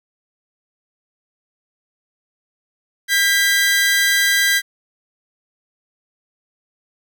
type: tone pair together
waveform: sawtooth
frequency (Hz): 1605.9 / 1975.5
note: G6 / B6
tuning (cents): +41 / 0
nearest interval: major third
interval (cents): 359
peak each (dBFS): -13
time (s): 3.08-4.62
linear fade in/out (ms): 50
effects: none